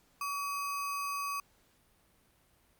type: tone with sample-and-hold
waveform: sine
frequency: 1138 Hz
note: C#6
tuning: 45 cents sharp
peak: -33 dBFS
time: 0.21-1.4 s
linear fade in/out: 2 ms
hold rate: 3675 Hz
effects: pink hiss -68 dBFS RMS until 2.79 s + Opus 48 kbps